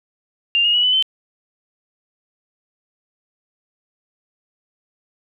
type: tone with pitch steps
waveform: sine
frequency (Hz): 2794 / 2861 / 2930 / 3000 / 3072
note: F7 / F7 / F#7 / F#7 / G7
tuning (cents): 0 / +41 / -18 / +23 / -36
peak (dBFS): -13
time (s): 0.55-1.025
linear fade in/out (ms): 0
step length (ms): 95
effects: none